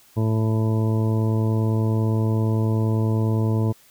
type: harmonic tone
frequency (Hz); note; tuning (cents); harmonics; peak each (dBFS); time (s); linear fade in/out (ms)
110.3; A2; +5; 1 / 2 / 3 / 4 / 5 / 6 / 8 / 9; -19 / -26 / -29 / -31 / -37 / -38 / -39 / -39; 0.16-3.73; 20
effects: white hiss -54 dBFS RMS until 3.9 s